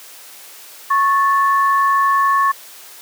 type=tone pair together; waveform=sine; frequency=1102.3 / 1752 Hz; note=C#6 / A6; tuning=-10 / -8 cents; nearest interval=minor sixth; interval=802 cents; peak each=-12 / -21 dBFS; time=0.9-2.52 s; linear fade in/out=10 ms; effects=white hiss -39 dBFS RMS until 3.01 s + high-pass 400 Hz 12 dB/octave